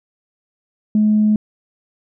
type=tone; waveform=sine; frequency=212.9 Hz; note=G#3; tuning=43 cents sharp; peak=-10 dBFS; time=0.95-1.36 s; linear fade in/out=2 ms; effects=tanh soft clip ceiling -6 dBFS